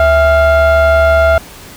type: tone with frequency modulation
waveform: sine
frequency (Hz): 659.3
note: E5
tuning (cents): 0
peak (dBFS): -3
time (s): 0-1.38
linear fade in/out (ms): 2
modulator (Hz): 733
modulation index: 0.91
effects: tanh soft clip ceiling -5 dBFS + pink hiss -34 dBFS RMS until 1.76 s